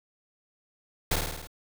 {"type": "noise with echo", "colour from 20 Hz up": "pink", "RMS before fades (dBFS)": -25, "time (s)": [1.11, 1.16], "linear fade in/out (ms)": 5, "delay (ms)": 52, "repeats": 6, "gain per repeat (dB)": -3, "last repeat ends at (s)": 1.472, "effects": []}